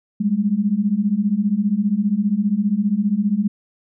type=beating tone pair; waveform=sine; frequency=196 / 211 Hz; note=G3 / G#3; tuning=0 / +28 cents; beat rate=15 Hz; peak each=-20 / -18 dBFS; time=0.2-3.48 s; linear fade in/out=10 ms; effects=none